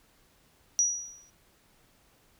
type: tone with exponential decay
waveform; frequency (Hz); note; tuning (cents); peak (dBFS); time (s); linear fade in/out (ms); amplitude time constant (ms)
sine; 5810; F#8; -32; -19; 0.79-1.3; 0; 110
effects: pink hiss -64 dBFS RMS until 2.39 s